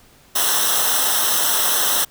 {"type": "noise with comb filter", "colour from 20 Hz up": "white", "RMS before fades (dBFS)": -18, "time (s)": [0.35, 2.05], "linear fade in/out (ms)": 10, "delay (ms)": 0.43, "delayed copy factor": -0.85, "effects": ["pink hiss -51 dBFS RMS until 2.1 s"]}